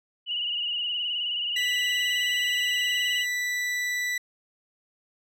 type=tone with vibrato; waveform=sine; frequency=2900 Hz; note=F#7; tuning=35 cents flat; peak=-26 dBFS; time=0.26-3.26 s; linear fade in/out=50 ms; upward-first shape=sine; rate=19 Hz; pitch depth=53 cents each way
type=tone; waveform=40% pulse; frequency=1973 Hz; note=B6; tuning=2 cents flat; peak=-25 dBFS; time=1.56-4.18 s; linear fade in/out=5 ms
effects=low-pass 12000 Hz 12 dB/octave